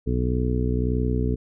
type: harmonic tone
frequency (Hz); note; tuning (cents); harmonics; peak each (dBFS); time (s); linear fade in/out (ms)
61.7; B1; -1; 1 / 2 / 3 / 4 / 5 / 6 / 7; -24 / -26 / -32 / -28 / -34 / -35 / -30; 0.06-1.36; 20
effects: none